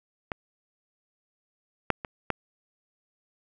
clicks, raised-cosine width 0.5 ms, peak -15 / -6 / -19 / -10 dBFS, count 4, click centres 0.318 / 1.903 / 2.048 / 2.303 s, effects none

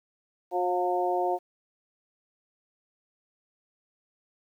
harmonic tone with a mistuned harmonic, 180 Hz, F#3, 47 cents flat, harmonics 2 / 3 / 4 / 5, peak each -29 / -32 / -27 / -33 dBFS, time 0.51-1.39 s, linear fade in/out 50 ms, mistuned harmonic 4, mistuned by -18 cents, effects 10-bit

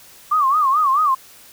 sine tone with vibrato, 1151 Hz, D6, 35 cents flat, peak -13 dBFS, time 0.31-1.15 s, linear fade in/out 10 ms, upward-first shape sine, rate 4.6 Hz, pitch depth 160 cents each way, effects white hiss -45 dBFS RMS until 1.52 s

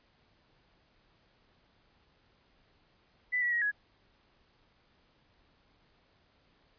sine tone with pitch steps, 1990 / 1937 / 1896 / 1675 Hz, B6 / B6 / A#6 / G#6, +13 / -34 / +29 / +14 cents, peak -27 dBFS, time 3.32-3.716 s, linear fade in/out 20 ms, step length 99 ms, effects pink hiss -68 dBFS RMS until 6.78 s + resampled to 11025 Hz

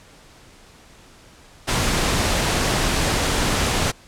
pink noise, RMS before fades -20 dBFS, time 1.67-3.92 s, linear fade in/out 20 ms, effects pink hiss -48 dBFS RMS until 4.07 s + low-pass 9000 Hz 12 dB/octave

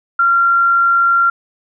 sine tone, 1378 Hz, F6, 24 cents flat, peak -9 dBFS, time 0.19-1.3 s, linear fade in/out 5 ms, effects none

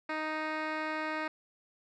10% pulse tone with low-pass filter, 311.1 Hz, D#4, in tune, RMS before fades -35 dBFS, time 0.09-1.28 s, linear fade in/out 5 ms, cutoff 2700 Hz, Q 1.6, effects none

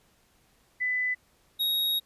sine / square tone pair in turn, 2000 / 3775 Hz, B6 / A#7, +21 / +21 cents, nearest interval major seventh, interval 1100 cents, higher second, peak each -25 dBFS, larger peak neither, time 0.8-1.15 / 1.59-2 s, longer second, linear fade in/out 20 ms, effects pink hiss -65 dBFS RMS until 2.05 s + resampled to 32000 Hz

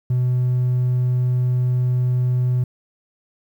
triangle tone, 125.2 Hz, B2, 24 cents sharp, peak -13 dBFS, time 0.1-2.64 s, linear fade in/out 5 ms, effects tanh soft clip ceiling -11 dBFS + 9-bit

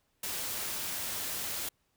white noise, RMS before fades -36 dBFS, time 0.23-1.69 s, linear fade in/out 5 ms, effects pink hiss -75 dBFS RMS until 1.96 s

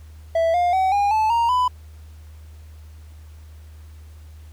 triangle tone with pitch steps, 659.3 / 706.6 / 757.3 / 811.7 / 870 / 932.4 / 999.3 Hz, E5 / F5 / F#5 / G#5 / A5 / A#5 / B5, 0 / +20 / +40 / -40 / -20 / 0 / +20 cents, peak -14 dBFS, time 0.35-1.68 s, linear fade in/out 5 ms, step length 190 ms, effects added 77 Hz sine -39 dBFS peak until 4.52 s + pink hiss -56 dBFS RMS until 4.52 s

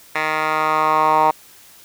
10% pulse tone with band-pass filter sweep, 155.56 Hz, D#3, in tune, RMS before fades -17 dBFS, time 0.15-1.31 s, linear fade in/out 5 ms, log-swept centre 1700 to 930 Hz, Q 3.8, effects white hiss -46 dBFS RMS until 1.84 s

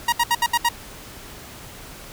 sawtooth tone bursts, 946 Hz, A#5, 25 cents sharp, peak -12 dBFS, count 6, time 0.08-0.689 s, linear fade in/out 5 ms, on 44 ms, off 69 ms, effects pink hiss -40 dBFS RMS until 2.12 s

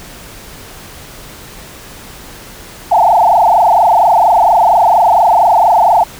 sine tone with frequency modulation, 793 Hz, G5, 20 cents sharp, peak -5 dBFS, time 2.91-6.04 s, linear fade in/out 10 ms, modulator 24.3 Hz, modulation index 4.8, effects pink hiss -33 dBFS RMS until 6.19 s

